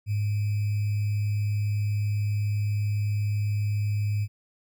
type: tone with sample-and-hold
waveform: sine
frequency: 103.83 Hz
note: G#2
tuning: in tune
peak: -23 dBFS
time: 0.06-4.28 s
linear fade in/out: 50 ms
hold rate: 2450 Hz
effects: none